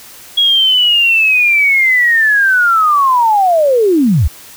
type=linear sweep; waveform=sine; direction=down; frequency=3330 to 55.2 Hz; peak=-7 dBFS; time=0.37-4.28 s; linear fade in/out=10 ms; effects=white hiss -36 dBFS RMS until 4.56 s